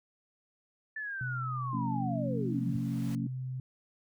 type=linear sweep; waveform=sine; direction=down; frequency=1766 to 92.5 Hz; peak=-35 dBFS; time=0.96-2.77 s; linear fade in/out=5 ms
type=tone with pitch glide; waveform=sine; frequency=126.8 to 128.94 Hz; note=B2 to C3; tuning=+46 to -25 cents; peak=-34 dBFS; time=1.21-3.6 s; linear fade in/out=2 ms; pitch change=+29 cents; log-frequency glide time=1.45-2.7 s
type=chord; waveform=sine; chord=F augmented; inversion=none; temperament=equal with one note detuned; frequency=174.61 / 225.7 / 277.2 Hz; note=F3 / A3 / C#4; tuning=0 / +44 / 0 cents; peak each=-37 / -35 / -37 dBFS; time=1.73-3.27 s; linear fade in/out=5 ms
type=noise with exponential growth; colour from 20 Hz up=pink; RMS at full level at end=-48 dBFS; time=1.77-3.15 s; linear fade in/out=0 ms; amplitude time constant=300 ms
effects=none